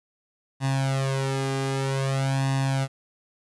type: tone with flanger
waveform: sawtooth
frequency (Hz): 135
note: C#3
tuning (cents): -45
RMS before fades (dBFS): -25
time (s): 0.6-2.88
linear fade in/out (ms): 50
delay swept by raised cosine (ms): 1.1 to 2.5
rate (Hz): 0.52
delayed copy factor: +1
effects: resampled to 24000 Hz + 10-bit